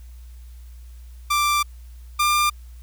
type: tone pair in turn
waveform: sawtooth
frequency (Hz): 1178 / 1195.8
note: D6 / D6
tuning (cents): +5 / +31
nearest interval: unison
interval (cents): 26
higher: second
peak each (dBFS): -14 / -13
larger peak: second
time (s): 1.3-1.63 / 2.19-2.5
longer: first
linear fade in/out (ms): 10
effects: added 60 Hz sine -38 dBFS peak until 2.82 s + white hiss -58 dBFS RMS until 2.82 s